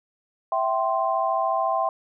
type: chord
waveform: sine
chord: C major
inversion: first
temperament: equal with one note detuned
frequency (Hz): 659.3 / 773.2 / 1046.5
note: E5 / G5 / C6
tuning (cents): 0 / -24 / 0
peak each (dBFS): -25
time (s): 0.52-1.89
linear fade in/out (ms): 2
effects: none